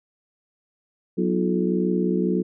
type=harmonic tone with a mistuned harmonic; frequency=61.74 Hz; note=B1; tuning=in tune; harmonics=3 / 4 / 5 / 6 / 7; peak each=-23 / -27 / -29 / -25 / -28 dBFS; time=1.17-2.43 s; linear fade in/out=20 ms; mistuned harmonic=6; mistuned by=-77 cents; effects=none